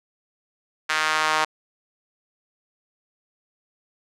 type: tone with high-pass filter sweep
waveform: sawtooth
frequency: 155.7 Hz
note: D#3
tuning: 2 cents sharp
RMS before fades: -22 dBFS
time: 0.89-1.45 s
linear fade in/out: 10 ms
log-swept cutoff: 1500 to 960 Hz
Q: 1.7
effects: low-pass 7000 Hz 12 dB/octave